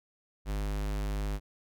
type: tone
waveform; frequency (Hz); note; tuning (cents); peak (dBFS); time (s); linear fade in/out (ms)
square; 50.8; G#1; -38; -31; 0.45-1.4; 50
effects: none